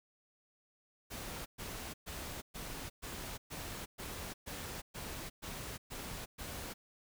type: noise bursts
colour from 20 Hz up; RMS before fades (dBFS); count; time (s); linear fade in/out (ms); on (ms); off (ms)
pink; -44; 12; 1.1-6.74; 20; 360; 120
effects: none